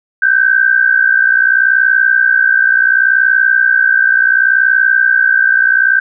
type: tone pair together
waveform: sine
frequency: 1530 / 1590.7 Hz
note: G6 / G6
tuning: -42 / +25 cents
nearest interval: minor second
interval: 67 cents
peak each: -10 dBFS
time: 0.22-6 s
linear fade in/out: 5 ms
effects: none